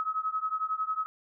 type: beating tone pair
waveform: sine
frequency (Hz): 1275 / 1286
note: D#6 / E6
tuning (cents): +42 / -43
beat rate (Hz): 11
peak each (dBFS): -31 / -32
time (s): 0-1.06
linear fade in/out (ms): 0
effects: none